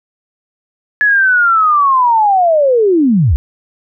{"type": "linear sweep", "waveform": "sine", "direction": "down", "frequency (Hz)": [1712, 55], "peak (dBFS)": -7, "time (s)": [1.01, 3.36], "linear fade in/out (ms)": 0, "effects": []}